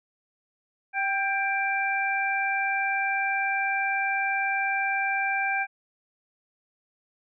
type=tone cluster; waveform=sine; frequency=782 / 1592 / 2354 Hz; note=G5 / G6 / D7; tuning=-4 / +26 / +3 cents; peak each=-28 dBFS; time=0.93-5.67 s; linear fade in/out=50 ms; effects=none